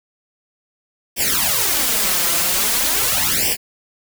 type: noise with flanger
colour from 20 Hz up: white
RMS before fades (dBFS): -18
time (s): 1.16-3.57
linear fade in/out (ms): 50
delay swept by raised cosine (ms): 0.37 to 5.87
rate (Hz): 0.43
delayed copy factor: +0.95
effects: none